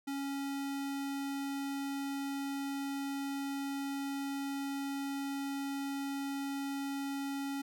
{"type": "tone", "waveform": "square", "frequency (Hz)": 277.2, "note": "C#4", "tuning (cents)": 0, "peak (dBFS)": -36, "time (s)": [0.07, 7.62], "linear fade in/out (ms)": 10, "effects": []}